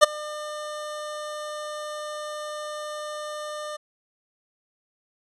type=tone with ADSR envelope; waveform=25% pulse; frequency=602 Hz; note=D5; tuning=43 cents sharp; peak=-4 dBFS; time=0.01-3.77 s; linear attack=25 ms; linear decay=14 ms; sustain=-24 dB; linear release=13 ms; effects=resampled to 24000 Hz